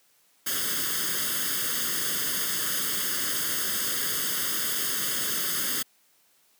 white noise with comb filter, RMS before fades -28 dBFS, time 0.46-5.83 s, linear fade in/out 10 ms, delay 0.61 ms, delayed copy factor +0.85, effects white hiss -64 dBFS RMS until 6.59 s + high-pass 150 Hz 12 dB/octave

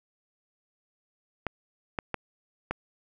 clicks, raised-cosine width 0.5 ms, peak -14 dBFS, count 4, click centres 1.467 / 1.988 / 2.143 / 2.71 s, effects none

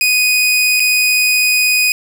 sawtooth tone with dropouts, 2489 Hz, D#7, in tune, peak -7 dBFS, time 0.01-1.92 s, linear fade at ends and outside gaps 1 ms, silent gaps 0.797-0.802 s, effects none

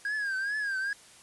triangle tone with vibrato, 1625 Hz, G#6, 38 cents flat, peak -27 dBFS, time 0.05-0.93 s, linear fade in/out 2 ms, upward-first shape triangle, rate 2.4 Hz, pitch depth 120 cents each way, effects white hiss -54 dBFS RMS until 1.22 s + resampled to 24000 Hz

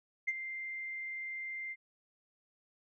sine tone with ADSR envelope, 2093 Hz, C7, in tune, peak -27 dBFS, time 0.27-1.76 s, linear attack 16 ms, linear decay 35 ms, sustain -11 dB, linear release 44 ms, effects tanh soft clip ceiling -23 dBFS

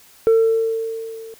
sine tone with level ramp, 450.4 Hz, A4, 40 cents sharp, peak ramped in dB -7 to -34 dBFS, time 0.27-1.34 s, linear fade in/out 0 ms, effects tanh soft clip ceiling -9 dBFS + white hiss -49 dBFS RMS until 1.39 s

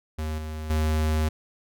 square tone with level steps, 77.78 Hz, D#2, in tune, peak -28 / -32 / -22 dBFS, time 0.18-1.29 s, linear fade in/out 10 ms, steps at 0.38 / 0.7 s, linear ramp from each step 2 ms, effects none

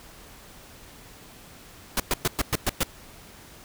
pink noise bursts, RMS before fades -23 dBFS, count 7, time 1.97-2.833 s, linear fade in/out 2 ms, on 29 ms, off 110 ms, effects pink hiss -48 dBFS RMS until 3.64 s

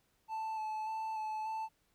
triangle tone with vibrato, 874 Hz, A5, 12 cents flat, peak -34 dBFS, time 0.28-1.69 s, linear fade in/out 50 ms, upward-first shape square, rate 1.7 Hz, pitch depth 15 cents each way, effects pink hiss -75 dBFS RMS until 1.94 s

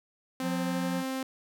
sawtooth tone with pitch glide, 260.7 to 263.3 Hz, C4 to C4, -6 to +11 cents, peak -27 dBFS, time 0.4-1.23 s, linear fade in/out 2 ms, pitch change +17 cents, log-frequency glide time 0.63-1.04 s
harmonic tone, 178.3 Hz, F3, 36 cents sharp, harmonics 1 / 3 / 5 / 7 / 9 / 10, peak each -31 / -42 / -45 / -52 / -49 / -53 dBFS, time 0.41-1.04 s, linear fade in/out 50 ms
effects none

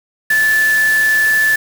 sine tone in noise, 1744 Hz, A6, 16 cents flat, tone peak -10 dBFS, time 0.3-1.56 s, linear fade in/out 5 ms, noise white, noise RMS -25 dBFS, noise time 0.3-1.56 s, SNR +12 dB, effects none

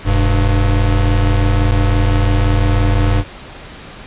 square tone pair together, 41.79 / 99.4 Hz, E1 / G2, +24 / +25 cents, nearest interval octave + minor third, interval 1501 cents, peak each -14 dBFS, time 0.04-3.24 s, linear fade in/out 50 ms, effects pink hiss -34 dBFS RMS until 4.06 s + resampled to 8000 Hz

